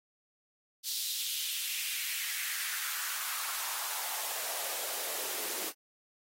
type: noise with high-pass filter sweep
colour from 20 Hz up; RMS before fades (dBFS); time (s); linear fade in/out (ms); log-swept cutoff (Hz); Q
white; -36; 0.83-5.73; 50; 4200 to 340; 2.3
effects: AAC 48 kbps